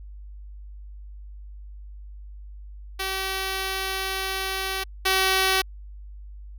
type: tone pair in turn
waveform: 5% pulse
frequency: 382.9 / 380.7 Hz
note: G4 / F#4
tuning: -41 / +49 cents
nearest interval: unison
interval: 10 cents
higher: first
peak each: -15 / -8 dBFS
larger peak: second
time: 2.99-4.84 / 5.05-5.62 s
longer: first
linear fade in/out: 10 ms
effects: added 50 Hz sine -38 dBFS peak until 6.58 s